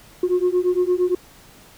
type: beating tone pair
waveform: sine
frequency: 356.2 / 364.9 Hz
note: F4 / F#4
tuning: +34 / -24 cents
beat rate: 8.7 Hz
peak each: -18 dBFS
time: 0.23-1.15 s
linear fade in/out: 5 ms
effects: tanh soft clip ceiling -12 dBFS + pink hiss -48 dBFS RMS until 1.77 s